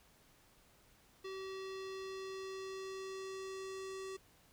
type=tone with low-pass filter sweep; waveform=square; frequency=382.8 Hz; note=G4; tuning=41 cents flat; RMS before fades=-45 dBFS; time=1.24-4.17 s; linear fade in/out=10 ms; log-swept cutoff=4400 to 7700 Hz; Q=1.6; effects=pink hiss -67 dBFS RMS until 4.52 s